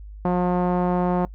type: tone with low-pass filter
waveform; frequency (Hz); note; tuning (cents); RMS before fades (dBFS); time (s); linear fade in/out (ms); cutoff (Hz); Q
sawtooth; 178.9; F3; +42; -21; 0.25-1.25; 0; 890; 1.9
effects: noise-tail reverb RT60 0.1 s tail -23 dB re dry + added 51 Hz sine -36 dBFS peak until 1.34 s